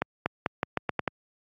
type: accelerating click train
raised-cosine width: 0.5 ms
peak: -10 dBFS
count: 8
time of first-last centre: 0.02-1.077 s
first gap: 240 ms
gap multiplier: 0.84
effects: high-pass 100 Hz 12 dB/octave + AAC 48 kbps